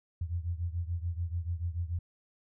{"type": "beating tone pair", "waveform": "sine", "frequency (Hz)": [83.7, 90.6], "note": ["E2", "F#2"], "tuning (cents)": [27, -36], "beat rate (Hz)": 6.9, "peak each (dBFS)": [-33, -36], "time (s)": [0.21, 1.99], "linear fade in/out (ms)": 5, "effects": []}